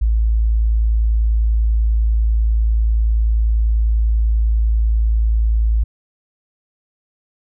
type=tone; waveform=sine; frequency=55.1 Hz; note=A1; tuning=3 cents sharp; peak=-12 dBFS; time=0.01-5.84 s; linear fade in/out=10 ms; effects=none